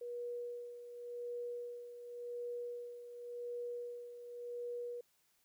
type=tone with tremolo; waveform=sine; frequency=481.8 Hz; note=B4; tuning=43 cents flat; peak=-39 dBFS; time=0.01-5.01 s; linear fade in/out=5 ms; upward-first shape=sine; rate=0.9 Hz; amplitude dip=65%; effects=white hiss -75 dBFS RMS until 5.44 s